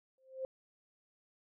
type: tone with exponential growth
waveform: sine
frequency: 525 Hz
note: C5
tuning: 6 cents sharp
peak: -33 dBFS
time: 0.18-0.45 s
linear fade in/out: 1 ms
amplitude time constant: 57 ms
effects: none